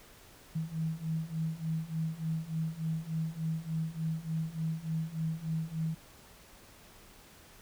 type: beating tone pair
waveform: sine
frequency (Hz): 158.6 / 162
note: D#3 / E3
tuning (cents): +33 / -30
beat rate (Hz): 3.4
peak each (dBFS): -36 / -34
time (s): 0.55-5.95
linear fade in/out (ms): 10
effects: pink hiss -56 dBFS RMS until 7.61 s